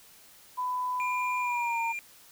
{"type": "tone with pitch glide", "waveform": "sine", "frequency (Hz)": [1000, 917], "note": ["B5", "A#5"], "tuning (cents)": [21, -29], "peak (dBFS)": -28, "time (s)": [0.57, 1.93], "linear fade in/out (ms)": 20, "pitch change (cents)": -150, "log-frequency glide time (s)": [1.4, 1.8]}
{"type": "tone", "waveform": "triangle", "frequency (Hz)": 2395, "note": "D7", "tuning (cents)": 33, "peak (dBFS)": -31, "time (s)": [1, 1.99], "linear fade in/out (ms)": 0}
{"effects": ["white hiss -55 dBFS RMS until 2.31 s"]}